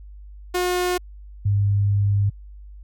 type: tone pair in turn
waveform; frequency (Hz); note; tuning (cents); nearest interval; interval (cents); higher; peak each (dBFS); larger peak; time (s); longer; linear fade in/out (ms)
sawtooth / sine; 359.9 / 100.99; F#4 / G#2; -48 / -48; octave + minor seventh; 2200; first; -16; neither; 0.54-0.98 / 1.45-2.3; second; 10
effects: added 50 Hz sine -38 dBFS peak until 2.83 s